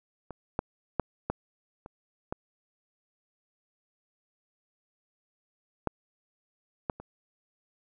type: clicks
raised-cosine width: 1 ms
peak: -25 / -13 / -11 / -14 / -29 / -18 / -13 / -15 / -28 dBFS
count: 9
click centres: 0.307 / 0.591 / 0.997 / 1.3 / 1.861 / 2.325 / 5.873 / 6.898 / 7 s
effects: none